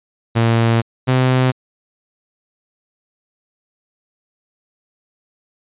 sawtooth tone pair in turn, 115 / 128.75 Hz, A#2 / C3, -23 / -28 cents, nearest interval major second, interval 195 cents, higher second, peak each -8 dBFS, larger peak neither, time 0.35-0.82 / 1.07-1.52 s, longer first, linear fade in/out 20 ms, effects resampled to 8000 Hz

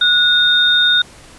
sine tone pair together, 1458 / 3674 Hz, F#6 / A#7, -26 / -26 cents, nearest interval octave + major third, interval 1600 cents, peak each -14 / -11 dBFS, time 0.01-1.02 s, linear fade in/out 5 ms, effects pink hiss -41 dBFS RMS until 1.38 s + resampled to 24000 Hz

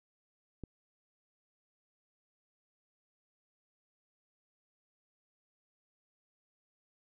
click, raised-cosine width 3 ms, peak -29 dBFS, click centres 0.637 s, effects none

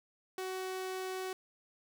sawtooth tone, 374.6 Hz, F#4, 21 cents sharp, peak -33 dBFS, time 0.38-1.33 s, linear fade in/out 2 ms, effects none

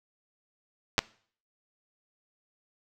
clicks, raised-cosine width 0.2 ms, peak -5 dBFS, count 2, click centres 0.981 / 0.99 s, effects noise-tail reverb RT60 0.5 s tail -22 dB re dry

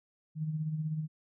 sine tone with tremolo, 155.56 Hz, D#3, in tune, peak -29 dBFS, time 0.35-1.08 s, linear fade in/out 50 ms, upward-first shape sine, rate 16 Hz, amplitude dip 50%, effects none

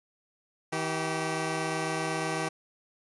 10% pulse tone pair together, 160 / 386 Hz, D#3 / G4, +49 / -27 cents, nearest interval octave + minor third, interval 1524 cents, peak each -23 / -24 dBFS, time 0.72-2.49 s, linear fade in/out 10 ms, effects resampled to 24000 Hz

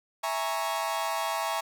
40% pulse chord, A# half-diminished seventh, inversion second, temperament equal, 659.3 / 830.6 / 932.3 / 1108.7 Hz, E5 / G#5 / A#5 / C#6, 0 / 0 / 0 / 0 cents, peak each -33 dBFS, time 0.23-1.61 s, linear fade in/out 10 ms, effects none

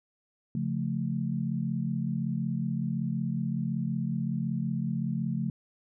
sine chord, Db augmented, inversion none, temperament equal, 138.59 / 174.61 / 220 Hz, Db3 / F3 / A3, 0 / 0 / 0 cents, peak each -32 dBFS, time 0.55-5.5 s, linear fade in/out 2 ms, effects none

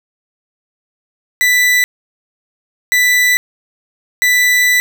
40% pulse tone bursts at uneven times, 1981 Hz, B6, 5 cents sharp, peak -8 dBFS, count 3, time 1.41-1.84 / 2.92-3.37 / 4.22-4.8 s, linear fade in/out 0 ms, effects none

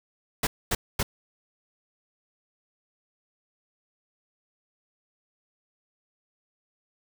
pink noise bursts, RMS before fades -25 dBFS, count 3, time 0.43-1.03 s, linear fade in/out 5 ms, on 40 ms, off 240 ms, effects none

